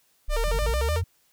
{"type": "exponential sweep", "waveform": "sine", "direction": "up", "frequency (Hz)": [31, 92.5], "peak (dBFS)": -23, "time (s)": [0.28, 1.04], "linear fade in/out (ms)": 10}
{"type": "tone with vibrato", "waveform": "sawtooth", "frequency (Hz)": 524, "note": "C5", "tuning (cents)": 2, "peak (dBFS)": -23, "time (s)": [0.29, 1.02], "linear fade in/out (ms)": 50, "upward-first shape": "square", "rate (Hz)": 6.7, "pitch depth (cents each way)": 230}
{"type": "low-pass noise", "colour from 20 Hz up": "white", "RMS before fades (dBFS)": -37, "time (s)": [0.45, 0.76], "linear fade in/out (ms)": 2, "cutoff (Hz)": 170, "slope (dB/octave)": 48}
{"effects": ["white hiss -65 dBFS RMS until 1.32 s"]}